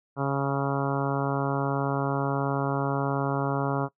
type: harmonic tone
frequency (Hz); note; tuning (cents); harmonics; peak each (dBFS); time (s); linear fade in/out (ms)
138.59; C#3; 0; 1 / 2 / 3 / 4 / 5 / 6 / 7 / 8 / 9 / 10; -28 / -31 / -33 / -34 / -35 / -36 / -36 / -37 / -38 / -38; 0.16-3.89; 50
effects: noise-tail reverb RT60 0.1 s tail -20 dB re dry